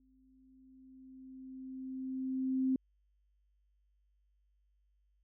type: tone with exponential growth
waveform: sine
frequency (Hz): 261.6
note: C4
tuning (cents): 0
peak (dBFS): -27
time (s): 0-2.76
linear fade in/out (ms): 2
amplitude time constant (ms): 600
effects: added 50 Hz sine -70 dBFS peak until 5.23 s